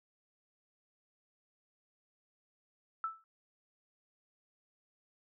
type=tone with exponential decay; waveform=sine; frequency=1318.5 Hz; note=E6; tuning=in tune; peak=-30 dBFS; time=3.04-3.24 s; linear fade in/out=1 ms; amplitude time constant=42 ms; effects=none